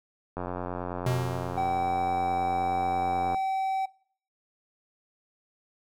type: click train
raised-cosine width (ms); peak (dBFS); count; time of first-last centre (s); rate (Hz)
1; -19; 267; 0.37-3.345; 89.4
type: tone with exponential decay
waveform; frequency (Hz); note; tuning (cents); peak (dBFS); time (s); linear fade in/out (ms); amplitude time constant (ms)
square; 125.8; B2; +32; -24; 1.06-2.26; 5; 260
type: tone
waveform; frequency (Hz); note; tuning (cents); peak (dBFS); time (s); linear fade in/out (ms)
triangle; 768; G5; -36; -23; 1.57-3.86; 10
effects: noise-tail reverb RT60 0.5 s tail -22 dB re dry